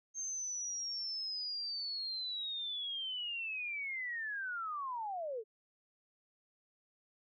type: linear sweep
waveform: sine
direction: down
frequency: 6400 to 415.3 Hz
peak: -37 dBFS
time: 0.14-5.44 s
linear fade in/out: 50 ms
effects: none

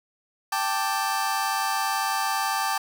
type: chord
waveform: sawtooth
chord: G suspended second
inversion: none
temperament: just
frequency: 784 / 882 / 1176 Hz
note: G5 / A5 / D6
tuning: 0 / +4 / +2 cents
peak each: -24 dBFS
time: 0.52-2.78 s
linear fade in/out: 5 ms
effects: none

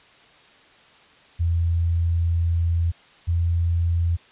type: tone pair in turn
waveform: sine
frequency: 84.4 / 84.99 Hz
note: E2 / F2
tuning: +41 / -47 cents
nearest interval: unison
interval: 12 cents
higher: second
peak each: -18 dBFS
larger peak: neither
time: 1.39-2.92 / 3.27-4.17 s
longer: first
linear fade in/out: 20 ms
effects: white hiss -52 dBFS RMS until 4.31 s + resampled to 8000 Hz

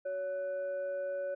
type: tone with frequency modulation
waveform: sine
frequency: 562 Hz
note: C#5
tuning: 24 cents sharp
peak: -33 dBFS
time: 0.05-1.35 s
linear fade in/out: 10 ms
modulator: 934 Hz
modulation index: 0.33
effects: none

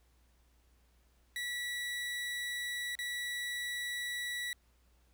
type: tone with dropouts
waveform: 30% pulse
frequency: 1946 Hz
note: B6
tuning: 26 cents flat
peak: -33 dBFS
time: 1.36-4.53 s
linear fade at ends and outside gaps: 1 ms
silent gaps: 2.953-2.989 s
effects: added 60 Hz sine -66 dBFS peak until 5.13 s + pink hiss -73 dBFS RMS until 5.13 s

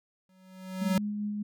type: tone with exponential growth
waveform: square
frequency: 187 Hz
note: F#3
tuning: 19 cents sharp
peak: -23 dBFS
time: 0.29-0.98 s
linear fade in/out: 2 ms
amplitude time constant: 150 ms
type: tone with tremolo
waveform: sine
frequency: 208 Hz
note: G#3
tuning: 3 cents sharp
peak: -29 dBFS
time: 0.81-1.43 s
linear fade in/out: 10 ms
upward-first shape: sine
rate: 5.1 Hz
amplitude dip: 25%
effects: none

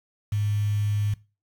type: tone with quantisation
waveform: sine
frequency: 103.83 Hz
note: G#2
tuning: in tune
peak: -22 dBFS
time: 0.32-1.14 s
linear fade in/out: 5 ms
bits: 7
effects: noise-tail reverb RT60 0.3 s tail -20 dB re dry

